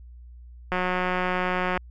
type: click train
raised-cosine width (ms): 0.5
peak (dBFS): -11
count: 193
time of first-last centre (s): 0.72-1.775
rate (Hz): 182
effects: added 60 Hz sine -42 dBFS peak until 1.9 s